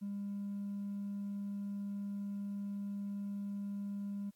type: tone with hard clipping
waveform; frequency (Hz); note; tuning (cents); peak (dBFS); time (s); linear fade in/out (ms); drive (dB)
sine; 201.1; G3; +44; -38; 0.01-4.31; 20; 1
effects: white hiss -75 dBFS RMS until 4.35 s + AAC 64 kbps